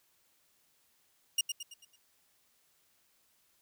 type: tone with echo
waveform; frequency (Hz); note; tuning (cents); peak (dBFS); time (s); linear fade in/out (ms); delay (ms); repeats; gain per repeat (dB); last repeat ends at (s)
20% pulse; 2841; F7; +29; -21; 1.38-1.41; 5; 110; 5; -7; 1.96
effects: white hiss -71 dBFS RMS until 3.61 s